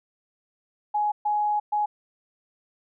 sine tone bursts at uneven times, 837 Hz, G#5, 13 cents sharp, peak -21 dBFS, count 3, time 0.94-1.12 / 1.25-1.6 / 1.72-1.86 s, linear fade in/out 10 ms, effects none

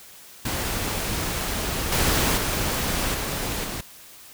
pink noise with level steps, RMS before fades -27 / -21 / -25 / -28 / -31 dBFS, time 0.45-3.81 s, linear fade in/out 5 ms, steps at 1.92 / 2.37 / 3.14 / 3.64 s, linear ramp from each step 5 ms, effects white hiss -46 dBFS RMS until 4.33 s

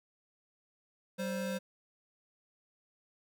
square tone pair together, 192.65 / 523.3 Hz, G3 / C5, -30 / 0 cents, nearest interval octave + perfect fourth, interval 1730 cents, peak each -37 / -38 dBFS, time 1.18-1.59 s, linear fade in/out 20 ms, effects none

